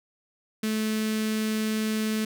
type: tone with notch filter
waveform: sawtooth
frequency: 217.3 Hz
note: A3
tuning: 21 cents flat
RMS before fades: -27 dBFS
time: 0.63-2.25 s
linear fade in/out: 5 ms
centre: 800 Hz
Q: 0.59
effects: none